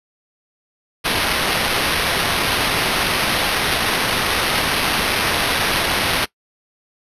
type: noise with sample-and-hold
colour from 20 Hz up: white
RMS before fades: -19 dBFS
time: 1.04-6.26 s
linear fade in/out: 20 ms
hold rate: 7350 Hz
effects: noise-tail reverb RT60 0.1 s tail -21 dB re dry + resampled to 32000 Hz